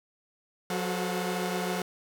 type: tone cluster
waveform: sawtooth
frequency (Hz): 182.3 / 372.1 / 435 / 514 / 718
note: F#3 / F#4 / A4 / C5 / F5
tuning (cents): -25 / +10 / -20 / -31 / +48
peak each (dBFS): -28 / -33 / -32 / -35 / -33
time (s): 0.7-1.82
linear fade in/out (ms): 2
effects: none